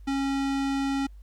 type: tone with low-pass filter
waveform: square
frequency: 274.1 Hz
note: C#4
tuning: 19 cents flat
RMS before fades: -27 dBFS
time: 0.07-1.07 s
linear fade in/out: 10 ms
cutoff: 7100 Hz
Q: 0.59
effects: added 50 Hz sine -43 dBFS peak until 1.22 s + pink hiss -70 dBFS RMS until 1.22 s